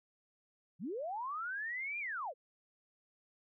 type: linear two-way sweep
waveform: sine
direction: up then down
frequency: 138.59 to 2439 to 441.9 Hz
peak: -37 dBFS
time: 0.79-2.34 s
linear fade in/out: 50 ms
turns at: 1.99 s
effects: none